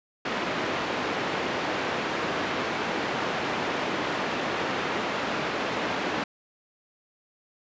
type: band-pass noise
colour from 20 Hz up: pink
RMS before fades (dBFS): -29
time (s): 0.25-6.24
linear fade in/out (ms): 5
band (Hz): 260 to 2700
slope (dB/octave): 12
effects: resampled to 16000 Hz